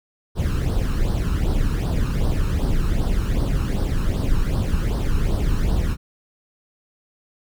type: noise with flanger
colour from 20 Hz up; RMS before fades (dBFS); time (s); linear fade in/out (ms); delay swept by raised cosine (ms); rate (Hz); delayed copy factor
brown; -20; 0.35-5.97; 50; 0.21 to 0.76; 2.6; +0.7
effects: none